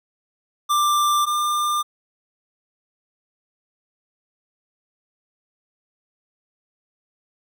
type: tone pair in turn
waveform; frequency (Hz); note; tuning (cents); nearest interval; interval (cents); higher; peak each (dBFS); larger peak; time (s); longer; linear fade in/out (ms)
square; 1183 / 1197.4; D6 / D6; +12 / +33; unison; 21; second; -17 / -20; first; 0.69-1.26 / 1.26-1.83; neither; 20
effects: none